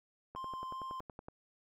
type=click train; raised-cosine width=1 ms; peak=-32 dBFS; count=11; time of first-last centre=0.35-1.285 s; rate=10.7 Hz
type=tone with vibrato; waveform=triangle; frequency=1046.5 Hz; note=C6; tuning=in tune; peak=-38 dBFS; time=0.36-1 s; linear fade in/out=0 ms; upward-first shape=sine; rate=2.6 Hz; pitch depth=8 cents each way
effects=none